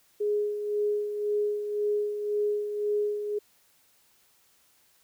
sine tone with tremolo, 416.2 Hz, G#4, 4 cents sharp, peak -23 dBFS, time 0.2-3.39 s, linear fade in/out 10 ms, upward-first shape sine, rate 1.9 Hz, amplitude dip 55%, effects white hiss -64 dBFS RMS until 5.03 s

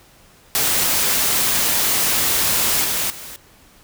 white noise with level steps, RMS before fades -18 / -21 / -35 dBFS, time 0.55-3.36 s, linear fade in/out 0 ms, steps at 2.84 / 3.1 s, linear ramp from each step 2 ms, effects pink hiss -50 dBFS RMS until 3.83 s

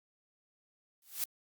blue noise with exponential growth, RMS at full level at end -30 dBFS, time 1.02-1.24 s, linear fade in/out 2 ms, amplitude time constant 47 ms, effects Opus 48 kbps

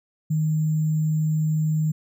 sine tone with sample-and-hold, 155.56 Hz, D#3, in tune, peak -19 dBFS, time 0.3-1.92 s, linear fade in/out 10 ms, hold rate 7350 Hz, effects none

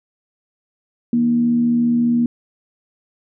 sine tone with frequency modulation, 237.9 Hz, A#3, 35 cents sharp, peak -13 dBFS, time 1.13-2.26 s, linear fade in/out 2 ms, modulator 74.7 Hz, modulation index 0.28, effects none

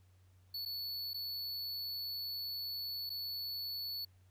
square tone with dropouts, 4435 Hz, C#8, in tune, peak -39 dBFS, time 0.54-4.05 s, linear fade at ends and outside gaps 5 ms, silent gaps 0.652-0.658 / 1.134-1.142 / 3.095-3.101 s, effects added 92 Hz sine -62 dBFS peak until 4.3 s + pink hiss -75 dBFS RMS until 4.3 s

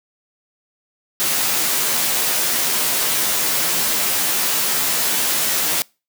white noise with comb filter, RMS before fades -19 dBFS, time 1.2-5.82 s, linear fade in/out 0 ms, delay 13 ms, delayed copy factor +0.65, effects noise-tail reverb RT60 0.3 s tail -26 dB re dry + high-pass 150 Hz 12 dB/octave

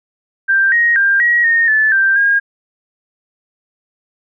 sine tone with pitch steps, 1578 / 1878 / 1594 / 1904 / 1843 / 1741 / 1572 / 1624 Hz, G6 / A#6 / G6 / A#6 / A#6 / A6 / G6 / G#6, +11 / +12 / +28 / +36 / -20 / -19 / +4 / -39 cents, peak -9 dBFS, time 0.48-2.4 s, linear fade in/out 20 ms, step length 240 ms, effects none

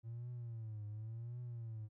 triangle tone with vibrato, 113.2 Hz, A2, 50 cents sharp, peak -40 dBFS, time 0.03-1.89 s, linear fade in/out 50 ms, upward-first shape triangle, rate 0.91 Hz, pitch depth 150 cents each way, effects tanh soft clip ceiling -39 dBFS

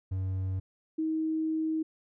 triangle / sine tone pair in turn, 94.4 / 317 Hz, F#2 / D#4, +35 / +32 cents, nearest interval octave + major sixth, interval 2097 cents, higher second, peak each -27 dBFS, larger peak neither, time 0.11-0.6 / 0.98-1.83 s, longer second, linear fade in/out 10 ms, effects none

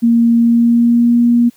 sine tone with pitch glide, 233.1 to 238 Hz, A#3 to A#3, 0 to +36 cents, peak -7 dBFS, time 0.02-1.5 s, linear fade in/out 20 ms, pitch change +36 cents, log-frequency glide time 0.37-1.19 s, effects white hiss -51 dBFS RMS until 1.56 s

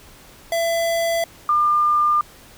square / sine tone pair in turn, 670 / 1201.1 Hz, E5 / D6, +28 / +39 cents, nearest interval minor seventh, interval 1011 cents, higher second, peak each -19 / -14 dBFS, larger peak second, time 0.52-1.24 / 1.49-2.21 s, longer neither, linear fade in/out 2 ms, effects pink hiss -46 dBFS RMS until 2.57 s

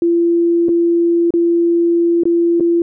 sine tone with dropouts, 340.5 Hz, F4, 44 cents flat, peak -10 dBFS, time 0.02-2.82 s, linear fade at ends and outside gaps 2 ms, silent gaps 0.685-0.69 / 1.306-1.338 / 2.235-2.254 / 2.599-2.606 s, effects none

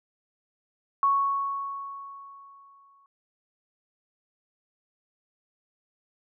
sine tone with exponential decay, 1108.7 Hz, C#6, in tune, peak -18 dBFS, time 1.03-3.06 s, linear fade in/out 1 ms, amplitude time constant 440 ms, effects none

